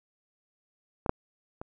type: clicks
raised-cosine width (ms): 1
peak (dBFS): -18 / -8 / -24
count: 3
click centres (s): 1.062 / 1.094 / 1.615
effects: none